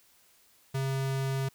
square tone, 134.7 Hz, C#3, 49 cents flat, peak -29 dBFS, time 0.74-1.49 s, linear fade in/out 10 ms, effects white hiss -63 dBFS RMS until 1.54 s

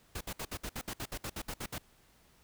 pink noise bursts, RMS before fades -39 dBFS, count 14, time 0.15-1.782 s, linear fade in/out 5 ms, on 59 ms, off 62 ms, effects pink hiss -65 dBFS RMS until 2.43 s

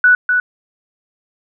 sine tone with echo, 1480 Hz, F#6, in tune, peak -6 dBFS, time 0.04-0.15 s, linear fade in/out 2 ms, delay 250 ms, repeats 1, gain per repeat -5 dB, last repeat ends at 0.4 s, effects none

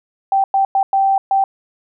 sine tone bursts at uneven times, 780 Hz, G5, 9 cents flat, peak -11 dBFS, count 5, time 0.32-0.44 / 0.54-0.65 / 0.75-0.83 / 0.93-1.18 / 1.31-1.44 s, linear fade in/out 2 ms, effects none

